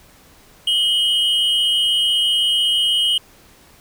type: tone pair together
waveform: triangle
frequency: 2911 / 3147 Hz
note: F#7 / G7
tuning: -29 / +6 cents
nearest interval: minor second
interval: 135 cents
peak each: -16 dBFS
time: 0.67-3.18 s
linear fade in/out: 5 ms
effects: pink hiss -49 dBFS RMS until 3.8 s